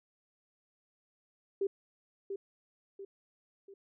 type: tone with echo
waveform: sine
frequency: 393.7 Hz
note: G4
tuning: 8 cents sharp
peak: -28 dBFS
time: 1.61-1.67 s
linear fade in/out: 5 ms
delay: 690 ms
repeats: 3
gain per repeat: -7 dB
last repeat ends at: 3.74 s
effects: none